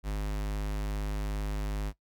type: tone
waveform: square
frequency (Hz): 51.2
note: G#1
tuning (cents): -24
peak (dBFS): -31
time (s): 0.03-1.93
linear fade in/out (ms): 50
effects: noise-tail reverb RT60 0.1 s tail -17 dB re dry